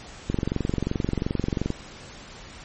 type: click train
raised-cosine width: 3 ms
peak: -11 dBFS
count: 33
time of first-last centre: 0.3-1.704 s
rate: 22.8 Hz
effects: pink hiss -43 dBFS RMS until 2.64 s + MP3 32 kbps